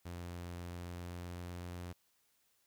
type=tone with pitch glide; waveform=sawtooth; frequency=87.31 to 88.22 Hz; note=F2 to F2; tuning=0 to +18 cents; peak=-39 dBFS; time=0.05-1.93 s; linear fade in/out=10 ms; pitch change=+18 cents; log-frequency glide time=0.5-1.67 s; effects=white hiss -75 dBFS RMS until 2.66 s